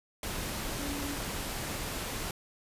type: tone in noise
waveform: sine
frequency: 284.8 Hz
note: C#4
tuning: 47 cents sharp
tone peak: -37 dBFS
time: 0.79-1.16 s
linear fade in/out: 2 ms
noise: pink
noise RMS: -36 dBFS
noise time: 0.23-2.31 s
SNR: -4 dB
effects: resampled to 32000 Hz